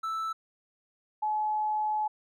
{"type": "tone pair in turn", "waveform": ["triangle", "sine"], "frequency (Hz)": [1318.5, 853.7], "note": ["E6", "G#5"], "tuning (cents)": [0, 47], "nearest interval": "minor sixth", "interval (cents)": 753, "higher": "first", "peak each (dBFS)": [-28, -26], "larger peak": "second", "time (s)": [[0.03, 0.33], [1.22, 2.08]], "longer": "second", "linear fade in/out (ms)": 10, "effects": []}